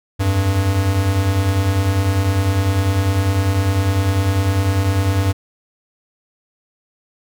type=beating tone pair; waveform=square; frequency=87.31 / 97.31 Hz; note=F2 / G2; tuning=0 / -12 cents; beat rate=10 Hz; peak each=-22 / -16 dBFS; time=0.19-5.33 s; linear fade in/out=20 ms; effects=none